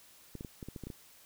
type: clicks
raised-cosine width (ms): 3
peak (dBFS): -29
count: 9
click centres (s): 0.353 / 0.409 / 0.448 / 0.628 / 0.686 / 0.762 / 0.837 / 0.87 / 0.902
effects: white hiss -59 dBFS RMS until 1.25 s